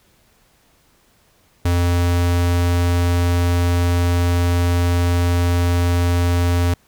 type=tone; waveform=square; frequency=87.31 Hz; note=F2; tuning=in tune; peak=-15 dBFS; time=1.65-6.74 s; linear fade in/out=5 ms; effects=pink hiss -57 dBFS RMS until 6.87 s